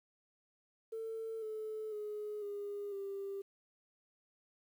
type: tone with pitch steps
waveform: sine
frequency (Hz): 447.6 / 433.9 / 420.5 / 407.6 / 395.1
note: A4 / A4 / G#4 / G#4 / G4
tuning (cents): +30 / -24 / +22 / -32 / +14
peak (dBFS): -38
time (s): 0.92-3.42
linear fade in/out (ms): 10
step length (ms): 500
effects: tanh soft clip ceiling -34 dBFS + 11-bit